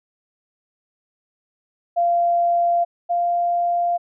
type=tone pair in turn; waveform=sine; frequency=691 / 695.8 Hz; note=F5 / F5; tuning=-19 / -7 cents; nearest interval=unison; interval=12 cents; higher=second; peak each=-15 / -17 dBFS; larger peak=first; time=1.96-2.85 / 3.09-3.98 s; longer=neither; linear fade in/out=20 ms; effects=none